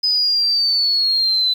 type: exponential sweep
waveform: sine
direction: down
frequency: 5030 to 3996 Hz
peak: -14 dBFS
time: 0.03-1.54 s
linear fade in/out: 10 ms
effects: 7-bit